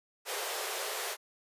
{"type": "high-pass noise", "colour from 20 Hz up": "pink", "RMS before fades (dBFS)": -36, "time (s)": [0.25, 1.17], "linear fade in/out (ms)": 50, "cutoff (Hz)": 380, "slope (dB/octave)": 96, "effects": ["resampled to 32000 Hz"]}